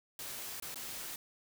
white noise with dropouts, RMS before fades -43 dBFS, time 0.19-1.16 s, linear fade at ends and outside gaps 2 ms, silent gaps 0.6-0.623 / 0.744-0.757 s, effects none

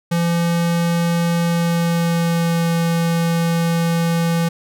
square tone with pitch glide, 170 to 167.76 Hz, F3 to E3, -46 to +31 cents, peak -16 dBFS, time 0.11-4.49 s, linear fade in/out 10 ms, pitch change -23 cents, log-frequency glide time 1.44-2.72 s, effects none

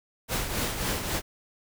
pink noise with tremolo, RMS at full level -27 dBFS, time 0.28-1.22 s, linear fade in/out 50 ms, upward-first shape triangle, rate 3.7 Hz, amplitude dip 60%, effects none

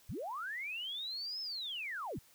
sine linear two-way sweep, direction up then down, 56.1 to 5274 to 56.1 Hz, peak -38 dBFS, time 0.09-2.19 s, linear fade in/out 5 ms, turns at 1.41 s, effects white hiss -64 dBFS RMS until 2.34 s

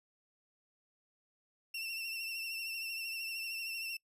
30% pulse tone with vibrato, 2699 Hz, E7, 40 cents sharp, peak -35 dBFS, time 1.74-3.97 s, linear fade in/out 5 ms, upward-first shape triangle, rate 13 Hz, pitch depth 50 cents each way, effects noise-tail reverb RT60 0.1 s tail -26 dB re dry + resampled to 32000 Hz

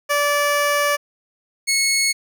15% pulse tone pair in turn, 580 / 2190 Hz, D5 / C#7, -22 / -22 cents, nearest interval octave + major seventh, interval 2300 cents, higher second, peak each -10 dBFS, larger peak neither, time 0.09-0.97 / 1.67-2.13 s, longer first, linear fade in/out 20 ms, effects none

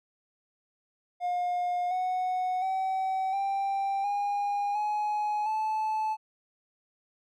triangle tone with pitch steps, 713 / 736.9 / 761.5 / 787 / 813.4 / 840.6 / 868.7 Hz, F5 / F#5 / F#5 / G5 / G#5 / G#5 / A5, +36 / -7 / +50 / +7 / -36 / +21 / -22 cents, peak -24 dBFS, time 1.2-6.17 s, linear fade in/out 50 ms, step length 710 ms, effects tanh soft clip ceiling -20 dBFS

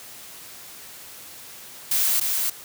blue noise with echo, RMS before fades -21 dBFS, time 1.91-2.2 s, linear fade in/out 5 ms, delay 300 ms, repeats 1, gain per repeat -3 dB, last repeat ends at 2.5 s, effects white hiss -42 dBFS RMS until 2.64 s + high-pass 60 Hz 12 dB/octave

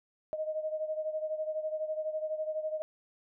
sine beating tone pair, 620 / 632 Hz, D#5 / D#5, -6 / +27 cents, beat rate 12 Hz, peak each -33 / -38 dBFS, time 0.33-2.82 s, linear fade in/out 0 ms, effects none

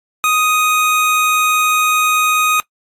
25% pulse tone, 1247 Hz, D#6, 3 cents sharp, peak -8 dBFS, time 0.24-2.6 s, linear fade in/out 0 ms, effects noise-tail reverb RT60 0.1 s tail -22 dB re dry + AAC 64 kbps

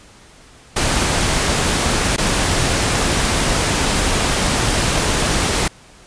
pink noise with dropouts, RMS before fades -17 dBFS, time 0.76-5.68 s, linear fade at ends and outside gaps 5 ms, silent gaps 2.164-2.18 s, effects pink hiss -45 dBFS RMS until 6.06 s + resampled to 22050 Hz

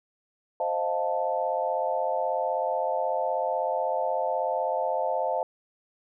sine chord, F dominant seventh, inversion second, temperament equal, 523.3 / 622.3 / 698.5 / 880 Hz, C5 / Eb5 / F5 / A5, 0 / 0 / 0 / 0 cents, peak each -30 dBFS, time 0.6-5.43 s, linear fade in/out 2 ms, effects none

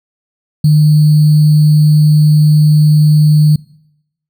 sine tone with sample-and-hold, 151.7 Hz, D#3, 44 cents flat, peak -4 dBFS, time 0.64-3.56 s, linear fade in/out 5 ms, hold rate 4410 Hz, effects noise-tail reverb RT60 0.8 s tail -23 dB re dry

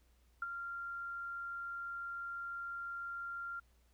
sine tone with ADSR envelope, 1387 Hz, F6, 12 cents flat, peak -33 dBFS, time 0.42-3.6 s, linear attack 4 ms, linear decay 25 ms, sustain -7 dB, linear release 9 ms, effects added 60 Hz sine -67 dBFS peak until 3.93 s + pink hiss -75 dBFS RMS until 3.93 s

